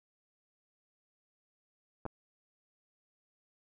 clicks, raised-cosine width 1 ms, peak -25 dBFS, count 2, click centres 2.054 / 2.063 s, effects none

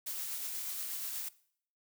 blue noise with tremolo, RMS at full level -38 dBFS, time 0.06-1.29 s, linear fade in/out 10 ms, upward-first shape sine, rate 8.3 Hz, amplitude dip 25%, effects noise-tail reverb RT60 0.6 s tail -20 dB re dry

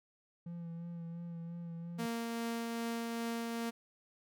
triangle tone with vibrato, 169.3 Hz, E3, 46 cents sharp, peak -39 dBFS, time 0.46-2.06 s, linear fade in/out 5 ms, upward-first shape sine, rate 2.9 Hz, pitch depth 25 cents each way
sawtooth tone with tremolo, 231.6 Hz, A#3, 11 cents flat, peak -31 dBFS, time 1.98-3.71 s, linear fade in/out 20 ms, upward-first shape triangle, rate 2.5 Hz, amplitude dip 25%
effects none

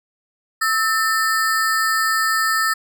square ring-modulated tone, 1549 Hz, G6, 21 cents flat, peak -14 dBFS, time 0.61-2.74 s, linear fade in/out 10 ms, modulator 245 Hz, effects none

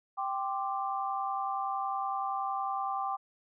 sine chord, G suspended fourth, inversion none, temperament just, 784 / 1045.3 / 1176 Hz, G5 / C6 / D6, 0 / -2 / +2 cents, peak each -33 / -38 / -35 dBFS, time 0.17-3.17 s, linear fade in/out 20 ms, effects none

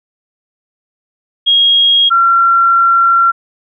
sine tone pair in turn, 3274 / 1366.2 Hz, G#7 / F6, -25 / -38 cents, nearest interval octave + minor third, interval 1513 cents, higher first, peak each -6 dBFS, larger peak neither, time 1.46-2.1 / 2.1-3.32 s, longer second, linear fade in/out 20 ms, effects none

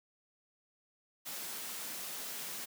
white high-pass noise, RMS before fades -42 dBFS, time 1.25-2.66 s, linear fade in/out 20 ms, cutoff 140 Hz, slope 48 dB/octave, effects none

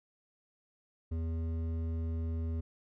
sine tone with hard clipping, 81.8 Hz, E2, 13 cents flat, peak -34 dBFS, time 1.11-2.61 s, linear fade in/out 10 ms, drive 10 dB, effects none

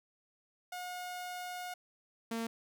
sawtooth tone pair in turn, 721 / 228.2 Hz, F#5 / A#3, -45 / -37 cents, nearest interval octave + minor sixth, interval 1992 cents, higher first, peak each -36 / -31 dBFS, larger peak second, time 0.72-1.74 / 2.31-2.47 s, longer first, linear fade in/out 5 ms, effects none

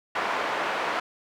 pink band-pass noise, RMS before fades -28 dBFS, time 0.15-1 s, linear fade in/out 5 ms, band 620 to 1900 Hz, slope 12 dB/octave, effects none

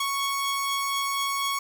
sawtooth tone pair together, 1108.7 / 3322 Hz, C#6 / G#7, 0 / 0 cents, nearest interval octave + perfect fifth, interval 1900 cents, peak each -22 / -31 dBFS, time 0-1.59 s, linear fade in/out 5 ms, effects 9-bit

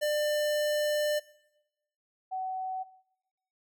square / sine tone pair in turn, 597 / 752.2 Hz, D5 / F#5, +28 / +28 cents, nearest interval major third, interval 400 cents, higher second, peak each -27 / -31 dBFS, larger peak first, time 0.01-1.2 / 2.31-2.84 s, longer first, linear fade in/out 20 ms, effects noise-tail reverb RT60 0.9 s tail -21 dB re dry

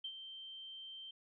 sine tone with ADSR envelope, 3130 Hz, G7, 3 cents flat, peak -39 dBFS, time 0.04-1.11 s, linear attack 7 ms, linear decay 68 ms, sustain -8 dB, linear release 5 ms, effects none

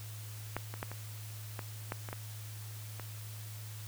clicks, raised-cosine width 0.5 ms, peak -19 / -27 / -21 / -28 / -24 / -20 / -27 / -24 / -27 dBFS, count 9, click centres 0.566 / 0.74 / 0.829 / 0.916 / 1.592 / 1.921 / 2.088 / 2.129 / 2.997 s, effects added 107 Hz sine -43 dBFS peak until 3.87 s + white hiss -51 dBFS RMS until 3.87 s

